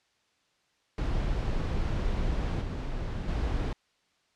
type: noise with level steps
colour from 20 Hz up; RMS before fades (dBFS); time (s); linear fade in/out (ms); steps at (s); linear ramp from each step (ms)
brown; -29 / -33 / -29; 0.98-3.73; 2; 2.61 / 3.28; 2
effects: white hiss -70 dBFS RMS until 4.35 s + low-pass 5000 Hz 12 dB/octave